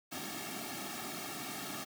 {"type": "noise with comb filter", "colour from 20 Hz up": "pink", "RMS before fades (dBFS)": -41, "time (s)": [0.11, 1.85], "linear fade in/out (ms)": 20, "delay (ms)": 2, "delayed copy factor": -0.95, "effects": ["high-pass 200 Hz 12 dB/octave"]}